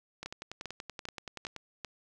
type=two click trains; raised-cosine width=0.2 ms; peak=-21 / -23 dBFS; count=5 / 15; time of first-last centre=0.26-1.847 / 0.23-1.563 s; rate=2.52 / 10.5 Hz; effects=none